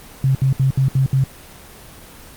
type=tone bursts; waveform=sine; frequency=133.7 Hz; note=C3; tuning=38 cents sharp; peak=-12 dBFS; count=6; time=0.24-1.24 s; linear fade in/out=2 ms; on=110 ms; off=68 ms; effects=pink hiss -40 dBFS RMS until 2.36 s + Opus 24 kbps

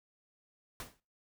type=noise with exponential decay; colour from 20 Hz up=pink; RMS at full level=-40 dBFS; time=0.8-1 s; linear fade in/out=1 ms; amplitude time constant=42 ms; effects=noise-tail reverb RT60 0.3 s tail -20 dB re dry

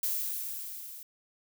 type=noise with level ramp; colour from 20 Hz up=violet; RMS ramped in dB=-30 to -46 dBFS; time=0.03-1.03 s; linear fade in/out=2 ms; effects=none

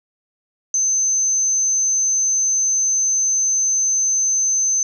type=tone; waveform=sine; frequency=6190 Hz; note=G8; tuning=23 cents flat; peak=-15 dBFS; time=0.74-4.83 s; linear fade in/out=2 ms; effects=none

